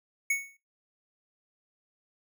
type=tone with exponential decay; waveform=square; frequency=2217 Hz; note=C#7; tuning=in tune; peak=-23 dBFS; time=0.3-0.57 s; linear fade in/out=5 ms; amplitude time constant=57 ms; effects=noise-tail reverb RT60 0.3 s tail -23 dB re dry